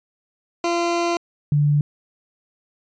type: tone pair in turn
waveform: 20% pulse / sine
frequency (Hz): 342.8 / 146.56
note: F4 / D3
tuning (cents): -32 / -3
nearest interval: octave + minor third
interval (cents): 1471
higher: first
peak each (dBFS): -14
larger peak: neither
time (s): 0.64-1.17 / 1.52-1.81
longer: first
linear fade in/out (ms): 2
effects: resampled to 16000 Hz